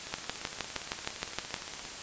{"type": "two click trains", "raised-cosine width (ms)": 0.2, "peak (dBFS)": [-13, -23], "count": [10, 32], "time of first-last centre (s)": [[0.14, 1.542], [0.07, 1.852]], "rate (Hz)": [6.42, 17.4], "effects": ["white hiss -41 dBFS RMS until 2.02 s", "resampled to 16000 Hz"]}